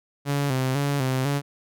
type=tone with vibrato; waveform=sawtooth; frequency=136.1 Hz; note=C#3; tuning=31 cents flat; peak=-18 dBFS; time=0.25-1.42 s; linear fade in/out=50 ms; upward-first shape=square; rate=2 Hz; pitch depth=74 cents each way; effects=none